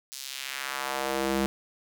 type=tone with high-pass filter sweep; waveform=square; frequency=67.3 Hz; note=C2; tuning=49 cents sharp; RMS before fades=-31 dBFS; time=0.12-1.46 s; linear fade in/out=0 ms; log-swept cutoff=5500 to 210 Hz; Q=1.2; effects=none